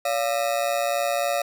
40% pulse ring-modulated tone, 634 Hz, D#5, 32 cents sharp, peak -18 dBFS, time 0.05-1.42 s, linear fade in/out 5 ms, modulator 61.7 Hz, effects none

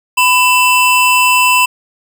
square tone pair together, 1000 / 2670 Hz, B5 / E7, +21 / +22 cents, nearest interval octave + perfect fourth, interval 1701 cents, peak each -11 dBFS, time 0.17-1.66 s, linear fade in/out 10 ms, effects none

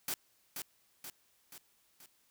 white noise with echo, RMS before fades -36 dBFS, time 0.08-0.14 s, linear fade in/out 2 ms, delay 480 ms, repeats 4, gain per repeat -5 dB, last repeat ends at 2.06 s, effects white hiss -71 dBFS RMS until 2.3 s

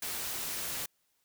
white noise with amplitude modulation, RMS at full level -35 dBFS, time 0.02-0.86 s, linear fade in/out 5 ms, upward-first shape sine, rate 295 Hz, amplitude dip 35%, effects white hiss -75 dBFS RMS until 1.24 s

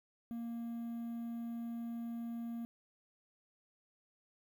triangle tone with quantisation, 233.1 Hz, A#3, in tune, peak -37 dBFS, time 0.31-2.65 s, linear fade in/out 0 ms, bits 11, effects none

